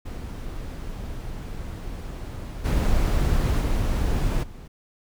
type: noise with level steps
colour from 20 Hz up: brown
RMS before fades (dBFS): -33 / -21 / -23 / -40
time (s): 0.05-4.68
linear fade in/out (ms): 10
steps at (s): 2.64 / 3.6 / 4.42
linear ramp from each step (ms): 20
effects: none